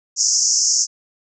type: band-pass noise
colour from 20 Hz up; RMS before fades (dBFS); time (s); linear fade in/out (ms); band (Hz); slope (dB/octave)
pink; -17; 0.16-0.87; 50; 5200 to 7100; 96
effects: none